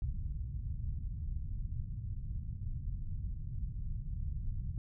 pink low-pass noise, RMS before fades -38 dBFS, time 0.02-4.78 s, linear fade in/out 2 ms, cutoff 130 Hz, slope 24 dB/octave, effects none

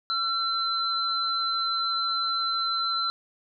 sine tone pair together, 1353 / 4054 Hz, E6 / B7, +45 / +45 cents, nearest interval octave + perfect fifth, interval 1900 cents, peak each -27 dBFS, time 0.1-3.1 s, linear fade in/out 0 ms, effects none

